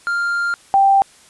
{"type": "tone pair in turn", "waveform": ["triangle", "sine"], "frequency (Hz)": [1396.9, 785.5], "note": ["F6", "G5"], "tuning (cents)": [0, 3], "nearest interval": "minor seventh", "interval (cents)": 997, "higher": "first", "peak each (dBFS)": [-15, -9], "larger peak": "second", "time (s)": [[0.07, 0.54], [0.74, 1.02]], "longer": "first", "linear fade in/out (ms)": 0, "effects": ["white hiss -48 dBFS RMS until 1.29 s", "resampled to 24000 Hz"]}